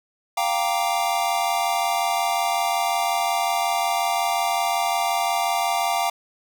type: chord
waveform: square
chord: G minor seventh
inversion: third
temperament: equal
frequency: 698.5 / 784 / 932.3 / 1174.7 Hz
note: F5 / G5 / Bb5 / D6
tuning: 0 / 0 / 0 / 0 cents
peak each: -25 / -26 / -28 / -30 dBFS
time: 0.37-6.1 s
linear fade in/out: 5 ms
effects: none